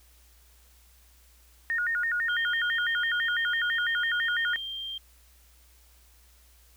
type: tone with vibrato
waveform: sine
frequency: 1629 Hz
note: G#6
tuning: 34 cents flat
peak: -25 dBFS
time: 1.7-4.56 s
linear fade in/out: 0 ms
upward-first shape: square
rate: 6 Hz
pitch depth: 210 cents each way
type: tone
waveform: sine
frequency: 3177 Hz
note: G7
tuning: 23 cents sharp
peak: -33 dBFS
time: 2.29-4.98 s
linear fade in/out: 5 ms
effects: added 60 Hz sine -57 dBFS peak until 6.76 s + white hiss -61 dBFS RMS until 6.76 s